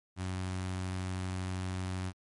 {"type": "tone with notch filter", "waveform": "sawtooth", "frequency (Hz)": 92.7, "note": "F#2", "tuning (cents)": 4, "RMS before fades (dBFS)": -36, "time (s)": [0.16, 2.13], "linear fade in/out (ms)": 50, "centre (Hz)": 490, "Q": 1.7, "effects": ["MP3 48 kbps"]}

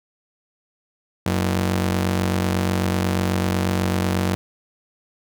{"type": "ring-modulated tone", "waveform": "sawtooth", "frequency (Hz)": 138.1, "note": "C#3", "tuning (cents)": -6, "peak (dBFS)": -12, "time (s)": [1.26, 4.35], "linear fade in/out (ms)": 0, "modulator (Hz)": 45, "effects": []}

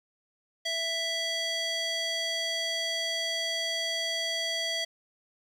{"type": "tone with band-pass filter", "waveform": "square", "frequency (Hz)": 660, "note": "E5", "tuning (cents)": 2, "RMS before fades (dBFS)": -31, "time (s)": [0.65, 4.85], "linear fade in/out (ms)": 10, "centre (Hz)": 3800, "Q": 1.7, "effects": ["10-bit"]}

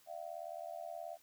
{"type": "tone with amplitude modulation", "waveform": "sine", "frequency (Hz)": 675, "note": "E5", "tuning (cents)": 41, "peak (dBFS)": -38, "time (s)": [0.06, 1.18], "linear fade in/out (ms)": 50, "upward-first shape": "sine", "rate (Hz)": 78.7, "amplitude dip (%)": 100, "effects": ["white hiss -67 dBFS RMS until 1.22 s"]}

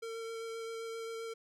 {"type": "tone with vibrato", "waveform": "square", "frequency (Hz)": 454.2, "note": "A#4", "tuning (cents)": -45, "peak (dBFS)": -40, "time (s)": [0.02, 1.34], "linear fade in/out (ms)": 10, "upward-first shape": "sine", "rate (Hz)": 7.6, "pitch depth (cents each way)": 12, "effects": ["low-pass 10000 Hz 12 dB/octave"]}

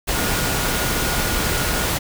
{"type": "tone in noise", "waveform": "sine", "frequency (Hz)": 1438, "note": "F#6", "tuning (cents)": -50, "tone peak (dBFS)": -30, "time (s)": [0.13, 1.86], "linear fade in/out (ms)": 20, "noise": "pink", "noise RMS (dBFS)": -21, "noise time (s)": [0.07, 1.99], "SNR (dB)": -12, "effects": []}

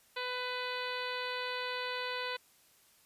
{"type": "harmonic tone", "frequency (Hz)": 499.1, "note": "B4", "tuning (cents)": 18, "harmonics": [1, 2, 3, 4, 5, 6, 7, 8, 9], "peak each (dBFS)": [-41, -41, -42, -44, -44, -47, -47, -45, -50], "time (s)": [0.16, 2.37], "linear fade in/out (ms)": 10, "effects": ["white hiss -65 dBFS RMS until 3.05 s", "resampled to 32000 Hz"]}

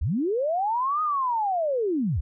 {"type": "linear two-way sweep", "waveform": "sine", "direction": "up then down", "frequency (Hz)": [51.3, 1258, 51.3], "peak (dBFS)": -22, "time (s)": [0.01, 2.21], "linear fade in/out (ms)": 10, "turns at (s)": 1.02, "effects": []}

